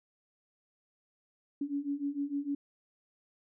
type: beating tone pair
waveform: sine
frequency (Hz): 280 / 286.6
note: C#4 / D4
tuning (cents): +18 / -42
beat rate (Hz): 6.6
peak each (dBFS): -36 / -34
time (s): 1.61-2.55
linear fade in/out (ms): 5
effects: none